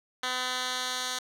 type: tone with band-pass filter sweep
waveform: 10% pulse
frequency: 253.1 Hz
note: B3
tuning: 43 cents sharp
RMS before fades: -32 dBFS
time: 0.23-1.19 s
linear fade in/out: 5 ms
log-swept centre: 3000 to 4900 Hz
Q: 1
effects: none